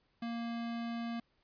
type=tone; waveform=square; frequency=233.1 Hz; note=A#3; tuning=in tune; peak=-37 dBFS; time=0.22-1.2 s; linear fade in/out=5 ms; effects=pink hiss -75 dBFS RMS until 1.43 s + resampled to 11025 Hz